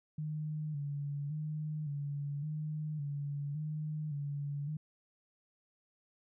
sine tone with vibrato, 148.1 Hz, D3, 15 cents sharp, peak -35 dBFS, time 0.18-4.77 s, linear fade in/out 5 ms, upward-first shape square, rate 0.89 Hz, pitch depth 57 cents each way, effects none

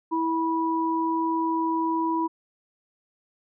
sine tone pair together, 326.5 / 978.4 Hz, E4 / B5, -17 / -16 cents, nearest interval octave + perfect fifth, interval 1901 cents, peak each -25 dBFS, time 0.11-2.28 s, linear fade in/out 20 ms, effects none

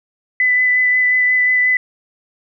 sine tone with vibrato, 2000 Hz, B6, 21 cents sharp, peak -11 dBFS, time 0.4-1.77 s, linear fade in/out 2 ms, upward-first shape sine, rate 5.6 Hz, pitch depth 11 cents each way, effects none

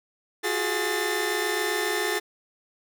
sawtooth tone cluster, 352.7 / 379.8 / 421.1 / 1787 / 2047 Hz, F4 / F#4 / G#4 / A6 / C7, +17 / +45 / +24 / +26 / -38 cents, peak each -27 / -30 / -25 / -26 / -32 dBFS, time 0.43-2.2 s, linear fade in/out 20 ms, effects none

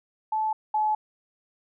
sine tone pair in turn, 869 / 856.5 Hz, A5 / A5, -22 / -47 cents, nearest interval unison, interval 25 cents, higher first, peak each -23 / -21 dBFS, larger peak second, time 0.32-0.53 / 0.74-0.95 s, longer neither, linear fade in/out 5 ms, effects none

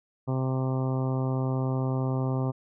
harmonic tone, 130.81 Hz, C3, in tune, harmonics 1 / 2 / 3 / 4 / 5 / 6 / 7 / 8 / 9, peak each -26 / -32 / -36 / -38 / -40 / -42 / -43 / -44 / -45 dBFS, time 0.27-2.52 s, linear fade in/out 20 ms, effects none

